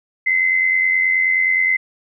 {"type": "tone with amplitude modulation", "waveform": "sine", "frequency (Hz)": 2056, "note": "C7", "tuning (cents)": -31, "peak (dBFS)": -11, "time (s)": [0.26, 1.77], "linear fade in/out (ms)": 10, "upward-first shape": "sine", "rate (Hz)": 89.5, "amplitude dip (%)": 55, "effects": []}